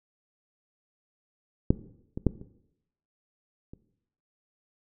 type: clicks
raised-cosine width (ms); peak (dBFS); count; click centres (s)
3; -6 / -20 / -8 / -29 / -30; 5; 1.705 / 2.175 / 2.267 / 2.414 / 3.735
effects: noise-tail reverb RT60 0.8 s tail -17 dB re dry